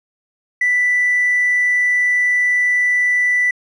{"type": "tone with hard clipping", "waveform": "sine", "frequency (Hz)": 1978, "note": "B6", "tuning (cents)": 2, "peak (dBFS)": -13, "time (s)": [0.61, 3.51], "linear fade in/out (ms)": 5, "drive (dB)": 1, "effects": ["resampled to 24000 Hz"]}